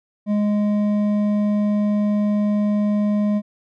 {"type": "tone with hard clipping", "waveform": "sine", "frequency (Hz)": 207.7, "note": "G#3", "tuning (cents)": 0, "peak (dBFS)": -18, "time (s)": [0.26, 3.42], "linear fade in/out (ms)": 50, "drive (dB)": 7, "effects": []}